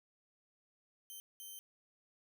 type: tone bursts at uneven times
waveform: 5% pulse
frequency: 3100 Hz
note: G7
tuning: 20 cents flat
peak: -39 dBFS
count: 2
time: 1.1-1.2 / 1.4-1.59 s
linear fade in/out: 0 ms
effects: none